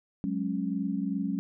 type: chord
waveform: sine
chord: F# suspended second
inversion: none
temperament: equal with one note detuned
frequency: 185 / 207.7 / 274.5 Hz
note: F#3 / G#3 / C#4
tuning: 0 / 0 / -17 cents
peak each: -32 dBFS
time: 0.24-1.39 s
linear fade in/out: 0 ms
effects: none